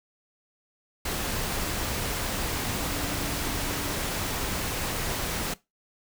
sine tone in noise, 289.1 Hz, D4, 27 cents flat, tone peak -37 dBFS, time 2.78-3.92 s, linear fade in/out 5 ms, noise pink, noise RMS -30 dBFS, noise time 1.05-5.54 s, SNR -10 dB, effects noise-tail reverb RT60 0.2 s tail -19 dB re dry

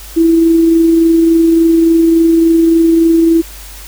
sine tone with amplitude modulation, 330 Hz, E4, 2 cents sharp, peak -4 dBFS, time 0.16-3.42 s, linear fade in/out 20 ms, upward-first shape sine, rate 23.5 Hz, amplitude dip 25%, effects added 50 Hz sine -31 dBFS peak until 3.87 s + white hiss -33 dBFS RMS until 3.87 s

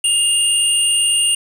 sine tone pair together, 2824 / 8974 Hz, F7 / C#9, +19 / +20 cents, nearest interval octave + minor sixth, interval 2001 cents, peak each -14 dBFS, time 0.04-1.35 s, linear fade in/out 5 ms, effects tanh soft clip ceiling -8 dBFS + 7-bit

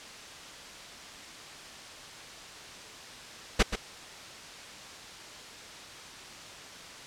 pink noise with echo, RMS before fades -20 dBFS, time 3.59-3.63 s, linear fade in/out 10 ms, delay 130 ms, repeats 1, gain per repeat -10 dB, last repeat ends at 3.76 s, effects white hiss -45 dBFS RMS until 7.06 s + low-pass 6000 Hz 12 dB/octave

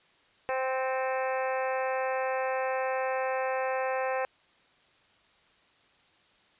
harmonic tone with a mistuned harmonic, 261 Hz, C4, 4 cents flat, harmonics 2 / 3 / 4 / 5 / 6 / 7 / 8 / 9 / 10, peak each -30 / -33 / -37 / -42 / -41 / -39 / -46 / -46 / -43 dBFS, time 0.49-4.25 s, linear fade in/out 0 ms, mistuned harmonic 8, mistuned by +51 cents, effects white hiss -63 dBFS RMS until 6.59 s + resampled to 8000 Hz

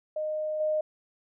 sine tone with level steps, 616 Hz, D#5, 17 cents flat, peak -28 / -24 dBFS, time 0.16-0.81 s, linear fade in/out 5 ms, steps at 0.6 s, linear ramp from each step 5 ms, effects none

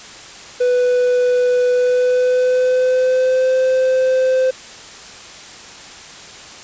triangle tone with pitch glide, 495.4 to 517.6 Hz, B4 to C5, +5 to -19 cents, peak -10 dBFS, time 0.6-4.51 s, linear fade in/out 10 ms, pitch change +76 cents, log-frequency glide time 1.72-3.56 s, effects white hiss -36 dBFS RMS until 6.63 s + resampled to 16000 Hz

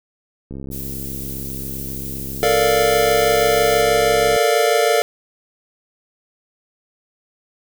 click train, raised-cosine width 3 ms, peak -19 dBFS, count 261, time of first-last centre 0.51-4.362 s, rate 67.5 Hz
violet noise, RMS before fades -31 dBFS, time 0.71-3.83 s, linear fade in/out 20 ms
square chord, Bb major seventh, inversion third, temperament equal, 440 / 466.2 / 587.3 / 698.5 Hz, A4 / Bb4 / D5 / F5, 0 / 0 / 0 / 0 cents, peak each -20 dBFS, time 2.43-5.02 s, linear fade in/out 0 ms
effects none

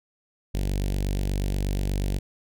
sawtooth tone with notch filter, 48.32 Hz, G1, 24 cents flat, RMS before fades -26 dBFS, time 0.54-2.19 s, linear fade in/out 10 ms, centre 1200 Hz, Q 0.54, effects none

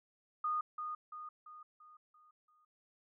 sine tone with echo, 1230 Hz, D#6, 20 cents flat, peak -32 dBFS, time 0.44-0.61 s, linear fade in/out 5 ms, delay 340 ms, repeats 6, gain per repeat -6 dB, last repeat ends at 2.65 s, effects none

